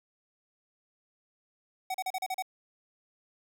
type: tone bursts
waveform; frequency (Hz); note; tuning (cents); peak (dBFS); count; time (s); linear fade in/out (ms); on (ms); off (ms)
square; 751; F#5; +26; -31; 7; 1.9-2.424; 5; 44; 36
effects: 10-bit